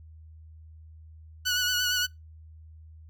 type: tone with vibrato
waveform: 15% pulse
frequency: 1473 Hz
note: F#6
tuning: 8 cents flat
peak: -18 dBFS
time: 1.45-2.07 s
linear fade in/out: 20 ms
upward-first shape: sine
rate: 8.7 Hz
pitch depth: 30 cents each way
effects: noise-tail reverb RT60 0.2 s tail -25 dB re dry + added 79 Hz sine -46 dBFS peak until 3.09 s